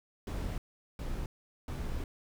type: noise bursts at uneven times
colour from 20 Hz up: brown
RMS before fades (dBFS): -36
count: 3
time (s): 0.27-0.58 / 0.99-1.26 / 1.68-2.04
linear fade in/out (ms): 2
effects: none